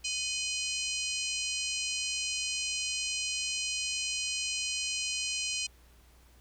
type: harmonic tone with a mistuned harmonic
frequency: 830.6 Hz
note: G#5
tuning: in tune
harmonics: 3 / 4 / 5 / 6 / 7 / 8 / 9 / 10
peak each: -37 / -38 / -39 / -40 / -40 / -41 / -42 / -42 dBFS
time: 0.04-5.67 s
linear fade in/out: 10 ms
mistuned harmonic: 4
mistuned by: -150 cents
effects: added 60 Hz sine -57 dBFS peak until 6.4 s + pink hiss -63 dBFS RMS until 6.4 s